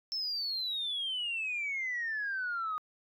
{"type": "exponential sweep", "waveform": "sine", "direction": "down", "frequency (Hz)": [5350, 1232], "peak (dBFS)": -31, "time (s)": [0.12, 2.78], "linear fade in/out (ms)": 0, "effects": ["tanh soft clip ceiling -28 dBFS"]}